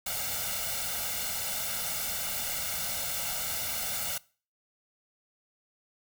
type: noise with comb filter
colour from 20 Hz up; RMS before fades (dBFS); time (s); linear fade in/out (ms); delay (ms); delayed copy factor
white; -33; 0.06-4.18; 5; 1.4; +0.85
effects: noise-tail reverb RT60 0.4 s tail -22 dB re dry